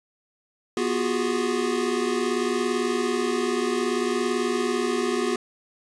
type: tone cluster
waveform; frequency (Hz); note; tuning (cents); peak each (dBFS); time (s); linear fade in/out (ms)
square; 244.2 / 353.4 / 374 / 411.5; B3 / F4 / F#4 / G#4; -19 / +21 / +19 / -16; -29; 0.77-5.36; 2
effects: resampled to 22050 Hz + 8-bit